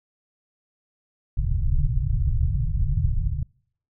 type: low-pass noise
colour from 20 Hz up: pink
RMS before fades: -22 dBFS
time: 1.37-3.43 s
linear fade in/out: 5 ms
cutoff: 150 Hz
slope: 96 dB/octave
effects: noise-tail reverb RT60 0.6 s tail -26 dB re dry